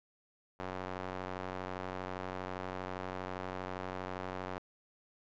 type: tone with band-pass filter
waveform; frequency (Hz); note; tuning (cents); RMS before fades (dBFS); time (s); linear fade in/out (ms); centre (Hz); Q
square; 46.25; F#1; 0; -41; 0.59-4.59; 10; 900; 0.8
effects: resampled to 16000 Hz